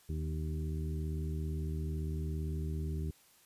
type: harmonic tone with a mistuned harmonic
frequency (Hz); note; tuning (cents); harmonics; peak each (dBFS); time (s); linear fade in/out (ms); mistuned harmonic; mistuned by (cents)
77.78; D#2; 0; 1 / 2 / 3 / 4 / 5; -35 / -39 / -48 / -48 / -48; 0.09-3.11; 5; 4; -17
effects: white hiss -64 dBFS RMS until 3.45 s + resampled to 32000 Hz